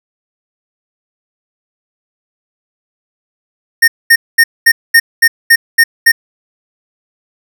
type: tone bursts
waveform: square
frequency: 1838 Hz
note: A#6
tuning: 25 cents flat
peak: -3 dBFS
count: 9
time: 3.82-6.12 s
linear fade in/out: 10 ms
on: 60 ms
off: 220 ms
effects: none